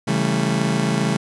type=chord; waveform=35% pulse; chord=A dominant seventh; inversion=first; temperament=just; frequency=137.5 / 165 / 198 / 220 Hz; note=C#3 / E3 / G3 / A3; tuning=-14 / +2 / +18 / 0 cents; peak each=-22 dBFS; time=0.07-1.17 s; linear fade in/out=10 ms; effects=resampled to 24000 Hz